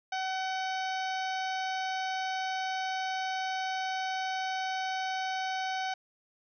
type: harmonic tone with a mistuned harmonic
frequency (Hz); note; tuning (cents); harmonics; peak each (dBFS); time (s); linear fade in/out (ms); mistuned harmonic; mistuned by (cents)
756; F#5; +37; 1 / 2 / 3 / 4 / 5 / 6 / 7 / 8; -32 / -38 / -42 / -44 / -46 / -48 / -49 / -50; 0.12-5.94; 5; 6; -19
effects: none